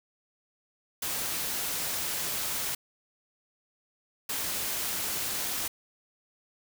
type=noise bursts at uneven times; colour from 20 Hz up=white; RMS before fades=-32 dBFS; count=2; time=1.02-2.75 / 4.29-5.68 s; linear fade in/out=5 ms; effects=none